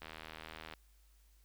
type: click train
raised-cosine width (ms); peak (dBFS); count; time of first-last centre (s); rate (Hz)
0.3; -30; 58; 0.02-0.737; 79.5
effects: added 51 Hz sine -63 dBFS peak until 1.44 s + white hiss -73 dBFS RMS until 1.44 s